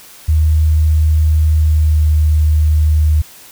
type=tone with pitch glide; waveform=sine; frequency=77.78 to 76.75 Hz; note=D#2 to D#2; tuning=0 to -23 cents; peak=-8 dBFS; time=0.28-3.22 s; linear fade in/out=10 ms; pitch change=-23 cents; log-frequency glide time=1.58-2.04 s; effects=white hiss -39 dBFS RMS until 3.51 s